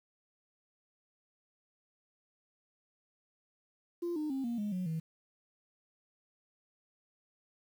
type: tone with pitch steps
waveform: sine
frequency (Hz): 345.6 / 304.4 / 268 / 236.1 / 207.9 / 183.08 / 161.23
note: F4 / D#4 / C4 / A#3 / G#3 / F#3 / E3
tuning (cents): -18 / -38 / +42 / +22 / +2 / -18 / -38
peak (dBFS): -31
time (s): 4.02-5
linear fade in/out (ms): 10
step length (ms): 140
effects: tanh soft clip ceiling -30 dBFS + 10-bit